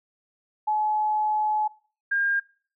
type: tone pair in turn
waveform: sine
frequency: 853 / 1610.2 Hz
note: G#5 / G6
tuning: +46 / +46 cents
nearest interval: major seventh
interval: 1100 cents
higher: second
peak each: -21 dBFS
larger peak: neither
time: 0.67-1.68 / 2.11-2.4 s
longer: first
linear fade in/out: 10 ms
effects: noise-tail reverb RT60 0.4 s tail -20 dB re dry